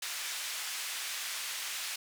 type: band-pass noise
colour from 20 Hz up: pink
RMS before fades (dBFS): -38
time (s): 0.02-1.96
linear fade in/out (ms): 5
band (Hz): 1900 to 12000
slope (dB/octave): 12
effects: none